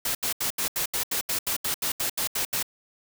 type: noise bursts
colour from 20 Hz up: white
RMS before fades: -27 dBFS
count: 15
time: 0.05-2.628 s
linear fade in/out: 5 ms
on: 100 ms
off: 77 ms
effects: none